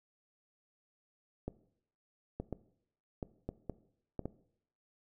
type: clicks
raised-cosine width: 2 ms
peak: -24 dBFS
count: 8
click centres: 1.48 / 2.4 / 2.527 / 3.228 / 3.49 / 3.697 / 4.193 / 4.256 s
effects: noise-tail reverb RT60 0.7 s tail -18 dB re dry